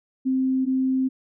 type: tone pair in turn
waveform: sine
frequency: 261.6 / 261.6 Hz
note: C4 / C4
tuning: 0 / 0 cents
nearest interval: unison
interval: 0 cents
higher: neither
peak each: -19 dBFS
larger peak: neither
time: 0.25-0.66 / 0.66-1.09 s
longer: second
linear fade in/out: 20 ms
effects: none